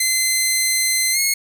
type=tone with pitch glide; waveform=10% pulse; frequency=2060 to 2169 Hz; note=C7 to C#7; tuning=-28 to -38 cents; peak=-7 dBFS; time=0-1.34 s; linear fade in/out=5 ms; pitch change=+90 cents; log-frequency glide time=1.12-1.19 s; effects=none